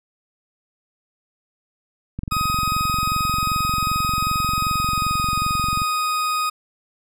click train, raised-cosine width 5 ms, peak -15 dBFS, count 83, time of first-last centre 2.19-5.818 s, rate 22.6 Hz
40% pulse tone with pitch glide, 1257 to 1247.6 Hz, D#6 to D#6, +17 to +4 cents, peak -19 dBFS, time 2.31-6.5 s, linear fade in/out 10 ms, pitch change -13 cents, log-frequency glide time 4.59-5.3 s
effects none

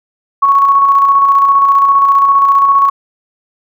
sine tone with tremolo, 1108.7 Hz, C#6, in tune, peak -4 dBFS, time 0.42-2.9 s, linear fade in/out 10 ms, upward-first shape square, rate 15 Hz, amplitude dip 30%, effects none

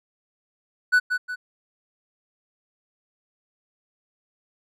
triangle tone with echo, 1487 Hz, F#6, 8 cents sharp, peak -12 dBFS, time 0.92-1 s, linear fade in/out 20 ms, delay 180 ms, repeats 2, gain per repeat -7 dB, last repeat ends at 1.36 s, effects none

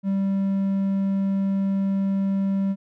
triangle tone, 195.2 Hz, G3, 7 cents flat, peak -18 dBFS, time 0.03-2.76 s, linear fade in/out 50 ms, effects none

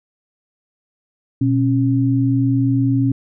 sine tone pair together, 121.56 / 272.9 Hz, B2 / C#4, -27 / -27 cents, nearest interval octave + major second, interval 1400 cents, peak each -16 dBFS, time 1.41-3.12 s, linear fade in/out 5 ms, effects none

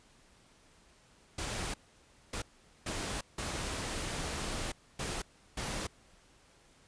pink noise bursts at uneven times, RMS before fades -37 dBFS, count 6, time 1.38-1.74 / 2.33-2.42 / 2.86-3.21 / 3.38-4.72 / 4.99-5.22 / 5.57-5.87 s, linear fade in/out 5 ms, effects pink hiss -63 dBFS RMS until 6.87 s + resampled to 22050 Hz

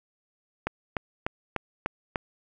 click train, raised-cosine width 0.5 ms, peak -12 dBFS, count 6, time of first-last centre 0.67-2.158 s, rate 3.36 Hz, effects none

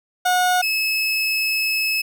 30% pulse tone pair in turn, 727 / 2591 Hz, F#5 / E7, -31 / -30 cents, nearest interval octave + minor seventh, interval 2201 cents, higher second, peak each -13 / -16 dBFS, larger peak first, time 0.25-0.62 / 0.62-2.02 s, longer second, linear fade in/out 10 ms, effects none

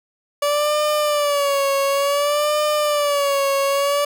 30% pulse tone with vibrato, 576 Hz, D5, 34 cents flat, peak -14 dBFS, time 0.42-4.05 s, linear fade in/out 5 ms, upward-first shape sine, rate 0.56 Hz, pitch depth 75 cents each way, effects none

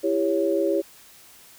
sine chord, C# diminished, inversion first, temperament just, 332.6 / 399.1 / 554.4 Hz, E4 / G4 / C#5, +16 / +31 / 0 cents, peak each -24 dBFS, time 0.03-0.82 s, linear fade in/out 20 ms, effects white hiss -50 dBFS RMS until 1.58 s

